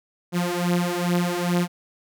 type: beating tone pair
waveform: sawtooth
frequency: 174.61 / 177.01 Hz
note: F3 / F3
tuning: 0 / +24 cents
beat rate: 2.4 Hz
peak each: -20 dBFS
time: 0.32-1.68 s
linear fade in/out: 50 ms
effects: none